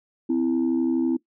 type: tone pair together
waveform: sine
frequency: 257.4 / 329.6 Hz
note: C4 / E4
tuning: -28 / 0 cents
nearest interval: major third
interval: 428 cents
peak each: -21 dBFS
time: 0.29-1.17 s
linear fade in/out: 10 ms
effects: noise-tail reverb RT60 0.1 s tail -19 dB re dry + tanh soft clip ceiling -15 dBFS